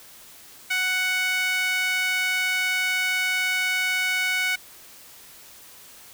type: tone with high-pass filter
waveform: sawtooth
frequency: 742 Hz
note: F#5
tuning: 5 cents sharp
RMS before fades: -24 dBFS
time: 0.7-4.56 s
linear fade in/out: 10 ms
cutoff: 1900 Hz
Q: 6.1
effects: white hiss -47 dBFS RMS until 6.13 s